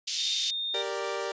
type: band-pass noise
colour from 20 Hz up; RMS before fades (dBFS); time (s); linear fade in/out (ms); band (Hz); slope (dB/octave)
white; -32; 0.07-0.51; 10; 3200 to 5600; 24
type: tone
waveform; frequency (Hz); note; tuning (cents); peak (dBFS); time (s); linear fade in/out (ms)
sine; 3653; A#7; -36; -29; 0.17-0.83; 20
type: chord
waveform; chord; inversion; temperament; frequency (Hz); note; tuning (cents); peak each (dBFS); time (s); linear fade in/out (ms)
sawtooth; G minor; none; equal; 392 / 466.2 / 587.3; G4 / Bb4 / D5; 0 / 0 / 0; -31; 0.74-1.32; 5
effects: resampled to 16000 Hz